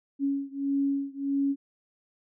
sine beating tone pair, 277.2 / 278.8 Hz, C#4 / C#4, 0 / +10 cents, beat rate 1.6 Hz, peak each -28 / -29 dBFS, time 0.19-1.56 s, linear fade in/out 50 ms, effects none

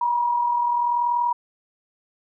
sine tone pair together, 958 / 998.6 Hz, A#5 / B5, +47 / +19 cents, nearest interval minor second, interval 72 cents, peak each -19 / -30 dBFS, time 0.01-1.33 s, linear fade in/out 5 ms, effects none

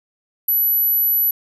sine tone, 11870 Hz, F#9, 4 cents sharp, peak -14 dBFS, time 0.48-1.31 s, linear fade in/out 5 ms, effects none

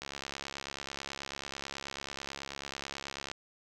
click train, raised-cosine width 0.2 ms, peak -21 dBFS, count 229, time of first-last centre 0.02-3.315 s, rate 69.2 Hz, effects none

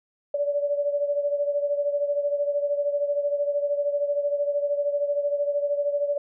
sine beating tone pair, 574 / 587 Hz, D5 / D5, -40 / -1 cents, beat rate 13 Hz, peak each -23 / -29 dBFS, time 0.34-6.18 s, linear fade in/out 5 ms, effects none

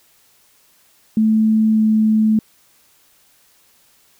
sine tone with pitch glide, 218.7 to 217.4 Hz, A3 to A3, -10 to -21 cents, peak -11 dBFS, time 1.17-2.39 s, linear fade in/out 2 ms, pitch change -11 cents, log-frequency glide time 1.73-1.8 s, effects white hiss -55 dBFS RMS until 4.19 s

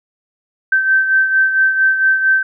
sine beating tone pair, 1550 / 1554.4 Hz, G6 / G6, -20 / -15 cents, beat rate 4.4 Hz, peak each -11 / -19 dBFS, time 0.72-2.43 s, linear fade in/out 5 ms, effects none

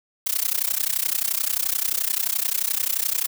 blue noise with amplitude modulation, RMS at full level -20 dBFS, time 0.26-3.27 s, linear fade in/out 10 ms, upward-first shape sine, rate 31.5 Hz, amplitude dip 95%, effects none

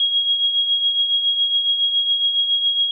sine tone with tremolo, 3291 Hz, G#7, 16 cents flat, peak -13 dBFS, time 0-2.91 s, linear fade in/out 2 ms, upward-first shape triangle, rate 7.2 Hz, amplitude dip 60%, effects none

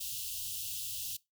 white band-stop noise, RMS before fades -39 dBFS, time 0-1.17 s, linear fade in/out 10 ms, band 130 to 2700 Hz, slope 96 dB/octave, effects noise-tail reverb RT60 0.2 s tail -21 dB re dry

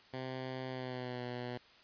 10% pulse tone with pitch glide, 129.8 to 123.08 Hz, C3 to B2, -13 to -5 cents, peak -31 dBFS, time 0.13-1.58 s, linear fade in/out 10 ms, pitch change -92 cents, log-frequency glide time 0.68-1.24 s, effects white hiss -61 dBFS RMS until 1.83 s + resampled to 11025 Hz

